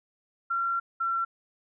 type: tone pair in turn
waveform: sine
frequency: 1369 / 1356.4 Hz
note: F6 / E6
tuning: -35 / +49 cents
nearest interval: unison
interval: 16 cents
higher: first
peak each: -25 dBFS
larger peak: neither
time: 0.5-0.8 / 1-1.25 s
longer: first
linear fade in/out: 10 ms
effects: none